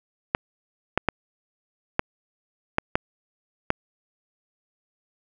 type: clicks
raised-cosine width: 0.5 ms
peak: -4 dBFS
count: 7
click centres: 0.349 / 0.976 / 1.087 / 1.994 / 2.784 / 2.955 / 3.704 s
effects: none